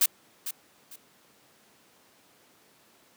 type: noise with echo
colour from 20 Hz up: blue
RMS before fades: -21 dBFS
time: 0.01-0.06 s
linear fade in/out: 5 ms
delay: 450 ms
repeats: 2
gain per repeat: -12 dB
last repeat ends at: 0.96 s
effects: pink hiss -60 dBFS RMS until 3.16 s + high-pass 200 Hz 12 dB/octave